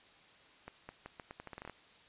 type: accelerating click train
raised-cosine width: 0.5 ms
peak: -30 dBFS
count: 13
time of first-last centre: 0.68-1.697 s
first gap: 210 ms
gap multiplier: 0.81
effects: white hiss -61 dBFS RMS until 2.08 s + resampled to 8000 Hz